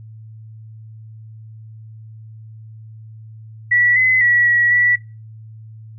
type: tone with pitch steps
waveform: sine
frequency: 1946 / 2031 / 1934 / 1923 / 1951 Hz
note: B6 / B6 / B6 / B6 / B6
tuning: -26 / +48 / -37 / -47 / -22 cents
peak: -11 dBFS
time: 3.71-4.96 s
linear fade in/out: 10 ms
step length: 250 ms
effects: noise-tail reverb RT60 0.3 s tail -23 dB re dry + added 110 Hz sine -35 dBFS peak until 5.98 s